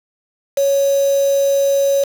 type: tone with quantisation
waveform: sine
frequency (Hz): 555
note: C#5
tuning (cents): +2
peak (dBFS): -12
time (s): 0.57-2.04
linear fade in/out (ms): 5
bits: 4
effects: none